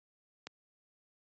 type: click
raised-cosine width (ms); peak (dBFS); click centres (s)
0.2; -25; 0.47
effects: high-pass 150 Hz 12 dB/octave + resampled to 16000 Hz